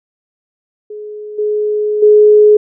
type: tone with level steps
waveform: sine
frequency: 421.5 Hz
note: G#4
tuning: 26 cents sharp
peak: -24 / -12 / -3 dBFS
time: 0.9-2.57 s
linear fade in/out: 5 ms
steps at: 1.38 / 2.02 s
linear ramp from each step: 10 ms
effects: none